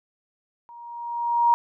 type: tone with level ramp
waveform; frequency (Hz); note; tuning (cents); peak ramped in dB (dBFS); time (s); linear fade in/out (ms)
sine; 945; A#5; +23; -42 to -13; 0.69-1.54; 0
effects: none